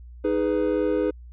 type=chord; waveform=triangle; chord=G# minor; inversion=second; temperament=just; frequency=311.5 / 415.3 / 498.4 Hz; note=D#4 / G#4 / B4; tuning=+2 / 0 / +16 cents; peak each=-23 dBFS; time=0.24-1.11 s; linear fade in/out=10 ms; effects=added 60 Hz sine -40 dBFS peak until 1.32 s + resampled to 8000 Hz